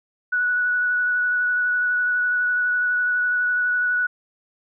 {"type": "tone with vibrato", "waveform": "sine", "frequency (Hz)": 1473, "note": "F#6", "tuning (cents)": -8, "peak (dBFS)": -18, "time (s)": [0.32, 4.07], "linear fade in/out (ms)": 10, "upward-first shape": "sine", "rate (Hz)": 12, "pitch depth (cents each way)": 11, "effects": []}